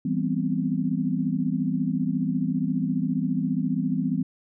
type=chord; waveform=sine; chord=C major seventh; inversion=first; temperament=equal; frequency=164.81 / 196 / 246.9 / 261.6 Hz; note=E3 / G3 / B3 / C4; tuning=0 / 0 / 0 / 0 cents; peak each=-28 dBFS; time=0.05-4.23 s; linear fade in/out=5 ms; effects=none